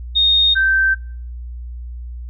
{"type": "tone pair in turn", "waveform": "sine", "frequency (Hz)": [3700, 1555.7], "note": ["A#7", "G6"], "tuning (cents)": [-14, -14], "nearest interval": "octave + minor third", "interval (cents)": 1500, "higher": "first", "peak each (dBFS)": [-11, -12], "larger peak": "first", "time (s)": [[0.15, 0.55], [0.55, 0.95]], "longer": "neither", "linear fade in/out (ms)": 20, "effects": ["noise-tail reverb RT60 0.5 s tail -25 dB re dry", "added 60 Hz sine -27 dBFS peak until 2.29 s"]}